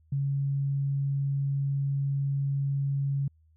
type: tone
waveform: sine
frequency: 139 Hz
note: C#3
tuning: 5 cents sharp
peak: -25 dBFS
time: 0.12-3.28 s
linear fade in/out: 5 ms
effects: added 79 Hz sine -59 dBFS peak until 3.56 s